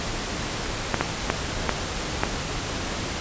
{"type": "clicks", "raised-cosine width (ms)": 0.5, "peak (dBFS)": -4, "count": 5, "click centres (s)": [0.943, 1.01, 1.301, 1.693, 2.235], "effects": ["pink hiss -29 dBFS RMS until 3.2 s", "resampled to 16000 Hz"]}